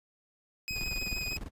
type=tone with vibrato; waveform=25% pulse; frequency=2507 Hz; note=D#7; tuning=12 cents sharp; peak=-30 dBFS; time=0.68-1.37 s; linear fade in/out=0 ms; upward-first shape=square; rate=6.5 Hz; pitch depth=12 cents each way
type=click train; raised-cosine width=5 ms; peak=-30 dBFS; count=5; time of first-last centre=0.71-1.128 s; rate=9.56 Hz
type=noise with tremolo; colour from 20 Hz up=brown; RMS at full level=-37 dBFS; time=0.71-1.51 s; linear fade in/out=50 ms; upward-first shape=square; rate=20 Hz; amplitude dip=75%
effects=resampled to 32000 Hz